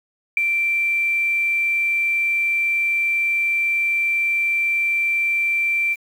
sine tone with ADSR envelope, 2349 Hz, D7, in tune, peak -10 dBFS, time 0.37-5.96 s, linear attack 3 ms, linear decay 6 ms, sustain -7 dB, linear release 37 ms, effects 7-bit

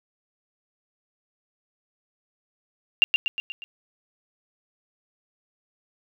sine tone with echo, 2786 Hz, F7, 5 cents flat, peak -11 dBFS, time 3.02-3.04 s, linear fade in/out 0 ms, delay 120 ms, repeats 5, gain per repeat -5 dB, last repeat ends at 3.64 s, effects none

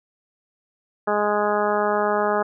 harmonic tone, 208 Hz, G#3, 3 cents sharp, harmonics 1 / 2 / 3 / 4 / 5 / 6 / 7 / 8, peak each -30 / -24 / -24 / -25 / -29 / -27 / -32 / -33 dBFS, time 1.07-2.43 s, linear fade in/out 10 ms, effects none

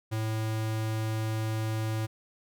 square tone, 110 Hz, A2, in tune, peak -29 dBFS, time 0.11-2.07 s, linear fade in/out 20 ms, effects none

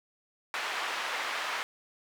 white band-pass noise, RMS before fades -34 dBFS, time 0.54-1.63 s, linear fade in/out 0 ms, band 740 to 2200 Hz, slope 12 dB/octave, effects none

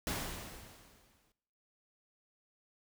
pink noise with exponential decay, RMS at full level -35 dBFS, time 0.07-1.32 s, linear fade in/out 1 ms, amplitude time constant 270 ms, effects noise-tail reverb RT60 0.9 s tail -19 dB re dry

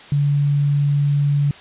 sine tone, 143.5 Hz, D3, 40 cents flat, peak -14 dBFS, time 0.12-1.51 s, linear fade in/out 2 ms, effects white hiss -41 dBFS RMS until 1.6 s + resampled to 8000 Hz

